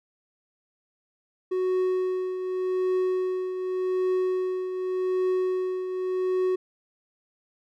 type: tone with tremolo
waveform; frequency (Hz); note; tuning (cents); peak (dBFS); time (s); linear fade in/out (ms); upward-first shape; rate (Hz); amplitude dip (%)
triangle; 370; F#4; 0; -19; 1.51-6.56; 10; triangle; 0.86; 60
effects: none